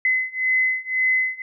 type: beating tone pair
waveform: sine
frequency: 2034 / 2035.9 Hz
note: C7 / C7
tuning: -50 / -48 cents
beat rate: 1.9 Hz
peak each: -22 / -21 dBFS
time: 0.05-1.42 s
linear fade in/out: 2 ms
effects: none